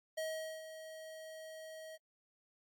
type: tone with ADSR envelope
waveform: square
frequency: 635 Hz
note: D#5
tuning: 35 cents sharp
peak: -37 dBFS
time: 0.17-1.98 s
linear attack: 11 ms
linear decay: 440 ms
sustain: -11 dB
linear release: 29 ms
effects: AAC 64 kbps